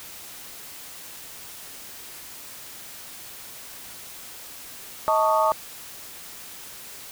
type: tone cluster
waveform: sine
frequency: 633 / 885 / 1119 / 1234 Hz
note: D#5 / A5 / C#6 / D#6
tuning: +30 / +10 / +16 / -15 cents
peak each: -22 / -22 / -24 / -26 dBFS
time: 5.08-5.52 s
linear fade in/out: 0 ms
effects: white hiss -41 dBFS RMS until 7.11 s